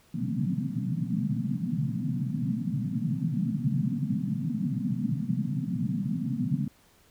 pink band-pass noise, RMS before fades -29 dBFS, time 0.14-6.68 s, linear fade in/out 5 ms, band 120 to 260 Hz, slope 96 dB/octave, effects pink hiss -61 dBFS RMS until 7.1 s

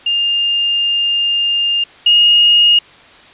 sine tone pair in turn, 2810 / 2857 Hz, F7 / F7, +10 / +39 cents, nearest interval unison, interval 29 cents, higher second, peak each -12 / -6 dBFS, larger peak second, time 0.06-1.84 / 2.06-2.79 s, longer first, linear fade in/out 5 ms, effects white hiss -41 dBFS RMS until 3.33 s + resampled to 8000 Hz

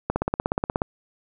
click train, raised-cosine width 1 ms, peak -8 dBFS, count 13, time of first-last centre 0.1-0.819 s, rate 16.7 Hz, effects none

